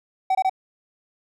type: tone bursts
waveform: triangle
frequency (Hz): 760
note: F#5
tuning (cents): +46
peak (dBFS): -15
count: 3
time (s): 0.3-0.496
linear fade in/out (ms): 5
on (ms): 50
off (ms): 23
effects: none